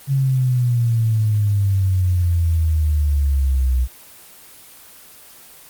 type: exponential sweep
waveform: sine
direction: down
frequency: 138.59 to 61.74 Hz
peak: -14 dBFS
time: 0.07-3.88 s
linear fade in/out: 50 ms
effects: white hiss -43 dBFS RMS until 5.69 s + Opus 24 kbps